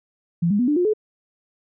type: tone with pitch steps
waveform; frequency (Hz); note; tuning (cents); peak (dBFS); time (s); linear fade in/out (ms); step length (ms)
sine; 170 / 204.5 / 246 / 296 / 356.1 / 428.4; F3 / G#3 / B3 / D4 / F4 / A4; -46 / -26 / -7 / +14 / +34 / -46; -16; 0.42-0.936; 10; 86
effects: none